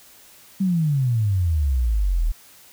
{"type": "exponential sweep", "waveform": "sine", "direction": "down", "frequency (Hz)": [197.9, 37.28], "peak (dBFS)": -17, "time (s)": [0.6, 2.32], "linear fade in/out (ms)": 10, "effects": ["white hiss -49 dBFS RMS until 2.72 s"]}